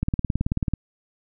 click train, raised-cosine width 5 ms, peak -10 dBFS, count 14, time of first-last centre 0.03-0.737 s, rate 18.4 Hz, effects none

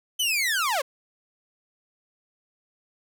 sawtooth linear sweep, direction down, 3100 to 493.9 Hz, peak -19 dBFS, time 0.19-0.82 s, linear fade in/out 10 ms, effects none

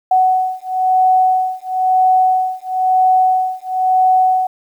sine beating tone pair, 745 / 746 Hz, F#5 / F#5, +12 / +14 cents, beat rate 1 Hz, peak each -14 dBFS, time 0.11-4.47 s, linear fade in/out 5 ms, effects 8-bit

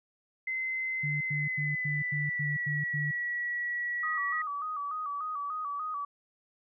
sine tone with pitch glide, 2058 to 1931.3 Hz, C7 to B6, -29 to -39 cents, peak -30 dBFS, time 0.47-4.42 s, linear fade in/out 5 ms, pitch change -110 cents, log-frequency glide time 1.23-2.7 s
sine tone bursts, 147.9 Hz, D3, 13 cents sharp, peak -31 dBFS, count 8, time 1.03-3.114 s, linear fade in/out 10 ms, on 180 ms, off 92 ms
sine tone with vibrato, 1196 Hz, D6, 31 cents sharp, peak -32 dBFS, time 4.03-6.05 s, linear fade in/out 5 ms, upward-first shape square, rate 3.4 Hz, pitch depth 74 cents each way
effects none

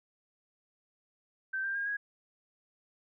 sine tone with pitch steps, 1552 / 1584.6 / 1617.9 / 1651.9 Hz, G6 / G6 / G#6 / G#6, -18 / +18 / -46 / -10 cents, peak -31 dBFS, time 1.53-1.97 s, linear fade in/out 10 ms, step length 110 ms, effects none

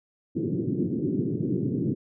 white band-pass noise, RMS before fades -27 dBFS, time 0.35-1.95 s, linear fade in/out 20 ms, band 110 to 380 Hz, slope 48 dB/octave, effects none

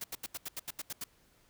white noise bursts, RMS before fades -39 dBFS, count 10, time 0.01-1.04 s, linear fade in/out 5 ms, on 31 ms, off 80 ms, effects pink hiss -67 dBFS RMS until 1.49 s

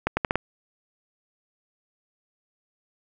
accelerating click train, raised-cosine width 0.5 ms, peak -7 dBFS, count 5, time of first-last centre 0.07-0.356 s, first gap 100 ms, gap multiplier 0.78, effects none

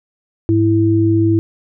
sine tone pair together, 103.82 / 329.6 Hz, G#2 / E4, 0 / 0 cents, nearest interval octave + minor sixth, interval 2000 cents, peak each -14 / -12 dBFS, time 0.49-1.39 s, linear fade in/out 0 ms, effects none

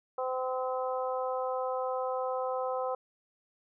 harmonic tone, 257.1 Hz, C4, 30 cents flat, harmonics 2 / 3 / 4 / 5, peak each -32 / -36 / -38 / -40 dBFS, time 0.18-2.95 s, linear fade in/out 5 ms, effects none

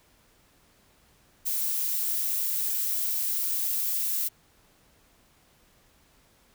violet noise, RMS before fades -28 dBFS, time 1.45-4.29 s, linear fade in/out 20 ms, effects pink hiss -62 dBFS RMS until 6.54 s

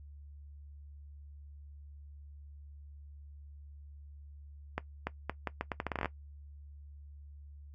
accelerating click train, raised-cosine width 0.5 ms, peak -18 dBFS, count 15, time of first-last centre 4.78-6.058 s, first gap 290 ms, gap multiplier 0.78, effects noise-tail reverb RT60 0.1 s tail -17 dB re dry + added 72 Hz sine -48 dBFS peak until 7.74 s

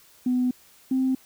sine tone pair in turn, 250.5 / 261.3 Hz, B3 / C4, +25 / -2 cents, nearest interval minor second, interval 73 cents, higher second, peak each -19 dBFS, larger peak neither, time 0.26-0.51 / 0.91-1.15 s, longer first, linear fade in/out 5 ms, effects tanh soft clip ceiling -15 dBFS + white hiss -55 dBFS RMS until 1.25 s

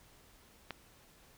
click, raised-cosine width 0.3 ms, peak -23 dBFS, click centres 0.707 s, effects pink hiss -62 dBFS RMS until 1.37 s

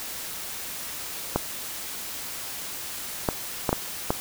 clicks, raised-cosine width 1 ms, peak -7 dBFS, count 5, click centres 1.36 / 3.288 / 3.692 / 3.729 / 4.105 s, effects white hiss -35 dBFS RMS until 4.2 s

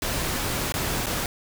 pink noise with dropouts, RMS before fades -27 dBFS, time 0.02-1.26 s, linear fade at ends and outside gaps 1 ms, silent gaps 0.722-0.74 / 1.06-1.067 s, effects none

